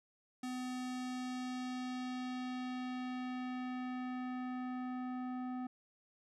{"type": "tone with low-pass filter sweep", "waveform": "square", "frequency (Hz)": 252.6, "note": "B3", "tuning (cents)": 39, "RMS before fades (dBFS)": -41, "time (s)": [0.43, 5.67], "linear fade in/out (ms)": 5, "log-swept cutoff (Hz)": [9400, 1100], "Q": 1, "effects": []}